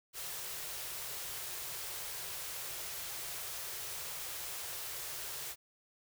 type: band-stop noise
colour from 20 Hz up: white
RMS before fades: -42 dBFS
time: 0.13-5.56 s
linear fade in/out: 50 ms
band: 170 to 330 Hz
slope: 96 dB/octave
effects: none